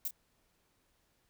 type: noise with echo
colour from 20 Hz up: violet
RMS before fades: -35 dBFS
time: 0.05-0.08 s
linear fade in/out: 2 ms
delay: 29 ms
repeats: 1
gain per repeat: -11 dB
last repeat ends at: 0.109 s
effects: pink hiss -74 dBFS RMS until 1.29 s